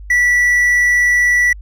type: tone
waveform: triangle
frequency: 1956 Hz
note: B6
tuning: 17 cents flat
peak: -8 dBFS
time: 0.1-1.53 s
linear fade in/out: 5 ms
effects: added 50 Hz sine -30 dBFS peak until 1.61 s